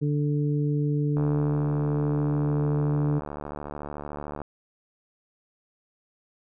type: harmonic tone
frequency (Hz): 146.7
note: D3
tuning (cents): -2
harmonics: 1 / 2 / 3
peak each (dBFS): -23 / -29 / -33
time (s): 0.01-3.2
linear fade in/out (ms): 20
type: click train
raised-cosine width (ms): 1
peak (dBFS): -21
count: 240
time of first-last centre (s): 1.17-4.417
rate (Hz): 73.6
effects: none